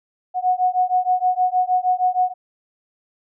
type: beating tone pair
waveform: sine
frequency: 730 / 736.4 Hz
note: F#5 / F#5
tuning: -24 / -8 cents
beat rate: 6.4 Hz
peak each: -19 dBFS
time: 0.34-2.34 s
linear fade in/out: 50 ms
effects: none